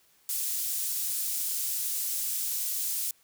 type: high-pass noise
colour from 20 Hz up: pink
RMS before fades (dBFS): -31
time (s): 0.29-3.11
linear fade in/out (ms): 2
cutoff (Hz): 8600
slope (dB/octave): 12
effects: white hiss -64 dBFS RMS until 3.23 s